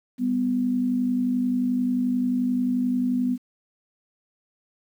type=tone pair together; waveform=sine; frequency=197.63 / 249 Hz; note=G3 / B3; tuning=+14 / +14 cents; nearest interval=major third; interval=400 cents; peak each=-29 / -21 dBFS; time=0.18-3.38 s; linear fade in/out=50 ms; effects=9-bit